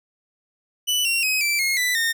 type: tone with pitch steps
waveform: sawtooth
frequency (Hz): 2976 / 2745 / 2532 / 2335 / 2154 / 1986.2 / 1831.9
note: F#7 / F7 / D#7 / D7 / C7 / B6 / A#6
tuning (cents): +9 / -31 / +30 / -11 / +50 / +9 / -31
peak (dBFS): -16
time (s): 0.87-2.13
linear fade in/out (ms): 20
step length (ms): 180
effects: none